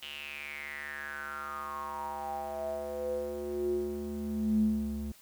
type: tone with band-pass filter sweep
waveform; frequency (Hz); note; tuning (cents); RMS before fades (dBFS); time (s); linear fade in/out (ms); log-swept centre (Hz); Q
square; 72.4; D2; -24; -35; 0.02-5.12; 5; 3000 to 160; 8.6
effects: white hiss -58 dBFS RMS until 5.21 s